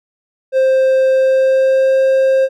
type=tone with pitch glide; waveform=triangle; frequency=526 to 531.2 Hz; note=C5 to C5; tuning=+9 to +26 cents; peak=-7 dBFS; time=0.52-2.49 s; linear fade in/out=50 ms; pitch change=+17 cents; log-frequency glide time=1.12-1.98 s; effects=none